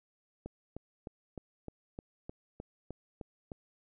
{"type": "click train", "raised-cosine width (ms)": 2, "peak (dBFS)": -28, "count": 11, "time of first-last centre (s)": [0.46, 3.518], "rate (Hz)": 3.27, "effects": []}